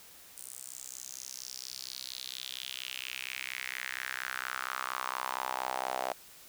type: tone with high-pass filter sweep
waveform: sawtooth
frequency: 64.3 Hz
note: C2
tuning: 30 cents flat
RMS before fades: -39 dBFS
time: 0.37-6.13 s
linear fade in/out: 0 ms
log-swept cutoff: 9000 to 680 Hz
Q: 3.6
effects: white hiss -54 dBFS RMS until 6.48 s